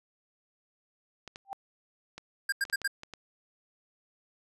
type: clicks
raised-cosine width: 0.2 ms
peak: -25 dBFS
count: 8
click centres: 1.277 / 1.359 / 2.18 / 2.652 / 2.699 / 2.817 / 3.034 / 3.137 s
type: tone with exponential growth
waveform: sine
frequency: 786 Hz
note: G5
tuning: 4 cents sharp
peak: -30 dBFS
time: 1.45-1.53 s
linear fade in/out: 0 ms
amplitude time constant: 16 ms
type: tone bursts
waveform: square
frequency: 1608 Hz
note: G6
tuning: 44 cents sharp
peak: -27 dBFS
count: 4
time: 2.49-2.877 s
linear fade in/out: 5 ms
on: 33 ms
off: 85 ms
effects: resampled to 32000 Hz